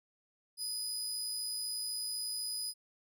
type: tone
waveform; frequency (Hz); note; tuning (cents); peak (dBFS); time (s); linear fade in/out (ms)
25% pulse; 4978; D#8; 0; -31; 0.57-2.74; 50
effects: none